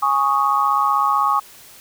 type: chord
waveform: sine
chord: Ab suspended fourth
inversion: none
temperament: equal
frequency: 830.6 / 1108.7 / 1244.5 Hz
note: Ab5 / Db6 / Eb6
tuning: 0 / 0 / 0 cents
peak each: -21 / -17 / -20 dBFS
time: 0.02-1.4 s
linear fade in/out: 10 ms
effects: white hiss -44 dBFS RMS until 1.8 s